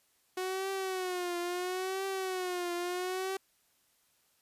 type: tone with vibrato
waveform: sawtooth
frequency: 367.5 Hz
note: F#4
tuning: 12 cents flat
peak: -29 dBFS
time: 0.37-3.37 s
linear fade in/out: 5 ms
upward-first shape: triangle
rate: 0.74 Hz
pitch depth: 100 cents each way
effects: white hiss -71 dBFS RMS until 4.41 s + resampled to 32000 Hz